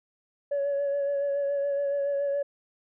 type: tone with vibrato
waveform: sine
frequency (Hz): 564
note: C#5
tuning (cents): +30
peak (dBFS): -23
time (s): 0.51-2.43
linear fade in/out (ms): 10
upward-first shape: sine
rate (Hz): 7.1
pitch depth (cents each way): 24
effects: tanh soft clip ceiling -22 dBFS